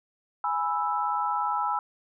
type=chord; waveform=sine; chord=E major; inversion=first; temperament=equal; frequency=830.6 / 987.8 / 1318.5 Hz; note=G#5 / B5 / E6; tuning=0 / 0 / 0 cents; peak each=-29 dBFS; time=0.44-1.79 s; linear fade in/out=2 ms; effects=none